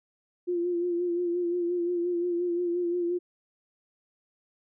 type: tone with vibrato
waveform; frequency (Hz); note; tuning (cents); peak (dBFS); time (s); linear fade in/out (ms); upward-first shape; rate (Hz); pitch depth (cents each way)
sine; 349.3; F4; 0; -25; 0.47-3.19; 20; sine; 5.7; 38
effects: none